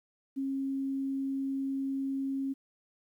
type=tone; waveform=sine; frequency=271 Hz; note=C#4; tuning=39 cents flat; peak=-30 dBFS; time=0.36-2.54 s; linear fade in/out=20 ms; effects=11-bit